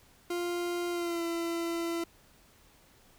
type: tone with pitch glide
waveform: 40% pulse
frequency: 349.2 to 336.9 Hz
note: F4 to E4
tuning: 0 to +38 cents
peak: -30 dBFS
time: 0.3-2.04 s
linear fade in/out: 5 ms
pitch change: -62 cents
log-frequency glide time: 0.91-1.23 s
effects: pink hiss -61 dBFS RMS until 3.18 s